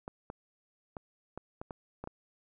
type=clicks; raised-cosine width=1 ms; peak=-26 dBFS; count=8; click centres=0.079 / 0.301 / 0.968 / 1.376 / 1.615 / 1.708 / 2.04 / 2.074 s; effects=none